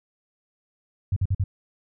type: tone bursts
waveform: sine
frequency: 96 Hz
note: G2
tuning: 36 cents flat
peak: -19 dBFS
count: 4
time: 1.12-1.44 s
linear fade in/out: 5 ms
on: 44 ms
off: 48 ms
effects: none